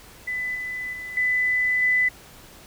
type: tone with level steps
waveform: sine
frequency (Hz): 2000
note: B6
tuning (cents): +21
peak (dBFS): -25 / -28 / -32 / -19 / -17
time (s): 0.27-2.09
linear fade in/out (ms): 10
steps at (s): 0.55 / 0.93 / 1.17 / 1.82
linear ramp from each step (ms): 2
effects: pink hiss -47 dBFS RMS until 2.66 s